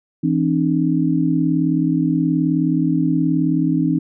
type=tone cluster; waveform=sine; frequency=164.3 / 264.8 / 303.7 Hz; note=E3 / C4 / D#4; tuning=-5 / +21 / -42 cents; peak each=-19 dBFS; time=0.23-3.99 s; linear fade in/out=10 ms; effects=none